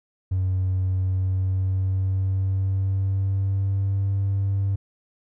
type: tone with pitch glide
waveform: triangle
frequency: 93.5 to 98.26 Hz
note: F#2 to G2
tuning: +19 to +5 cents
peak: -17 dBFS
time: 0.31-4.76 s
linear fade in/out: 10 ms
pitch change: +86 cents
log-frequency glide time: 0.92-4.1 s
effects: tanh soft clip ceiling -16 dBFS